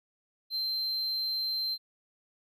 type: tone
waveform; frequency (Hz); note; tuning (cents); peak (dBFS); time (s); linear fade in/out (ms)
triangle; 4124; C8; -26; -28; 0.5-1.78; 50
effects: none